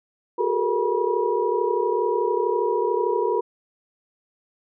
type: tone cluster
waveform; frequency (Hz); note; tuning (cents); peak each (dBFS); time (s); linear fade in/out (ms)
sine; 366.7 / 408.8 / 440.4 / 473.5 / 966; F#4 / G#4 / A4 / A#4 / B5; -15 / -27 / +2 / +27 / -39; -26; 0.38-3.41; 10
effects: none